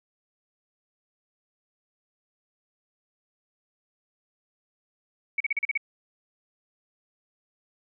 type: tone bursts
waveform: sine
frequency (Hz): 2248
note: C#7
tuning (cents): +24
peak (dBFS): -22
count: 7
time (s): 5.38-5.776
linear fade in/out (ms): 5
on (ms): 24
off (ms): 38
effects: none